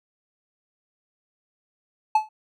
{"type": "tone with exponential decay", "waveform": "triangle", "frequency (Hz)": 864, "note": "A5", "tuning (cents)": -32, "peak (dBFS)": -10, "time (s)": [2.15, 2.29], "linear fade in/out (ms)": 5, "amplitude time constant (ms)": 30, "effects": []}